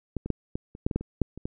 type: clicks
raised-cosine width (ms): 3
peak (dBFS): -16 / -20 / -11 / -17 / -29 / -10 / -17 / -12 / -24 / -9 / -27 / -18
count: 12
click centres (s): 0.167 / 0.26 / 0.303 / 0.555 / 0.751 / 0.865 / 0.912 / 0.96 / 1.01 / 1.217 / 1.376 / 1.455
effects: none